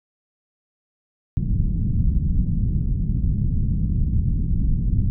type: low-pass noise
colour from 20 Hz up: pink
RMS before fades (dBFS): -20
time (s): 1.37-5.1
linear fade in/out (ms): 0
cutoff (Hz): 190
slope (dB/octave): 24
effects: none